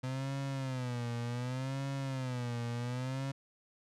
35% pulse tone with vibrato, 127.6 Hz, C3, 43 cents flat, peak -33 dBFS, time 0.03-3.32 s, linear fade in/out 10 ms, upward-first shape sine, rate 0.67 Hz, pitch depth 130 cents each way, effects low-pass 8000 Hz 12 dB/octave

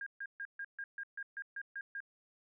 sine tone bursts, 1617 Hz, G#6, 47 cents flat, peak -39 dBFS, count 11, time 0.01-2.004 s, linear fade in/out 2 ms, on 54 ms, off 140 ms, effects none

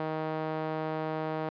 sawtooth tone with band-pass filter, 157.1 Hz, D#3, 17 cents sharp, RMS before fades -33 dBFS, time 0-1.49 s, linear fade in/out 0 ms, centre 690 Hz, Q 1.1, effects resampled to 11025 Hz

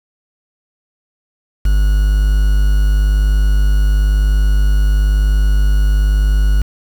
triangle tone with quantisation, 50.5 Hz, G#1, 48 cents flat, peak -7 dBFS, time 1.65-6.62 s, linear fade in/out 5 ms, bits 5, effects none

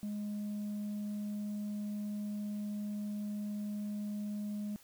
sine tone, 207.7 Hz, G#3, in tune, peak -33 dBFS, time 0.03-4.76 s, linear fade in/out 0 ms, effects tanh soft clip ceiling -35 dBFS + white hiss -61 dBFS RMS until 4.83 s

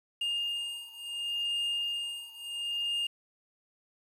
triangle beating tone pair, 2823 / 2823.71 Hz, F7 / F7, +18 / +18 cents, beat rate 0.71 Hz, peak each -34 / -32 dBFS, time 0.21-3.07 s, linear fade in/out 5 ms, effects resampled to 32000 Hz + 9-bit

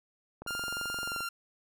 click train, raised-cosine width 1 ms, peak -28 dBFS, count 19, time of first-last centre 0.42-1.206 s, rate 22.9 Hz
sawtooth tone with pitch glide, 1400 to 1383.9 Hz, F6 to F6, +4 to -16 cents, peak -30 dBFS, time 0.47-1.29 s, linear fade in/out 5 ms, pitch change -20 cents, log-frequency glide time 1.05-1.16 s
effects none

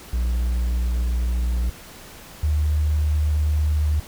triangle / sine tone pair in turn, 60 / 75.6 Hz, B1 / D#2, -49 / -49 cents, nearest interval major third, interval 400 cents, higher second, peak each -17 dBFS, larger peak neither, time 0.13-1.7 / 2.43-4 s, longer neither, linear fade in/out 5 ms, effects pink hiss -42 dBFS RMS until 4.07 s

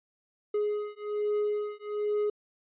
triangle beating tone pair, 417.2 / 418.4 Hz, G#4 / G#4, +8 / +13 cents, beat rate 1.2 Hz, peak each -29 dBFS, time 0.54-2.3 s, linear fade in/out 5 ms, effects resampled to 8000 Hz

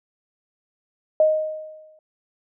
sine tone with exponential decay, 622.3 Hz, D#5, in tune, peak -11 dBFS, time 1.2-1.99 s, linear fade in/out 2 ms, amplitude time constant 170 ms, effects none

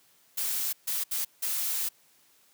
blue noise bursts at uneven times, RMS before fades -30 dBFS, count 4, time 0.37-0.73 / 0.87-1.04 / 1.11-1.25 / 1.42-1.89 s, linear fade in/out 10 ms, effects white hiss -63 dBFS RMS until 2.53 s + high-pass 100 Hz 12 dB/octave

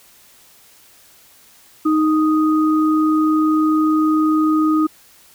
sine tone pair together, 311.1 / 1244.5 Hz, D#4 / D#6, 0 / 0 cents, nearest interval 2 octaves, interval 2400 cents, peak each -13 / -21 dBFS, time 1.85-4.87 s, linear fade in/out 10 ms, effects white hiss -49 dBFS RMS until 5.34 s

